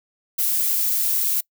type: noise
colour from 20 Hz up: violet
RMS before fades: -21 dBFS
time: 0.38-1.41 s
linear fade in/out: 10 ms
effects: noise-tail reverb RT60 0.1 s tail -24 dB re dry